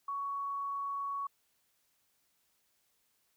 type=tone; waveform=sine; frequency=1118 Hz; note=C#6; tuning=14 cents sharp; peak=-34 dBFS; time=0.08-1.27 s; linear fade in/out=5 ms; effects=white hiss -75 dBFS RMS until 3.36 s